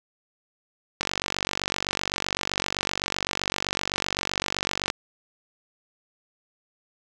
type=click train; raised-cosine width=0.2 ms; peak=-7 dBFS; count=187; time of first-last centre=1.01-4.901 s; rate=47.8 Hz; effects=none